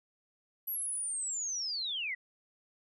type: linear sweep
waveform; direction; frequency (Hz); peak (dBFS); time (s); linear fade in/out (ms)
sine; down; 11840 to 1900; -33; 0.67-2.15; 10
effects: none